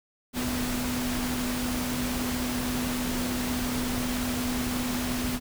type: tone in noise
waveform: sine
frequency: 248.1 Hz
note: B3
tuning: 8 cents sharp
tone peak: -29 dBFS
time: 0.33-5.4 s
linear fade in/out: 50 ms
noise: pink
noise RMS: -32 dBFS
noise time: 0.33-5.4 s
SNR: 0 dB
effects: none